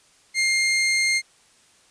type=tone; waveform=sawtooth; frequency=2117 Hz; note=C7; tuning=20 cents sharp; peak=-15 dBFS; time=0.34-1.22 s; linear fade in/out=50 ms; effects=white hiss -57 dBFS RMS until 1.9 s + resampled to 22050 Hz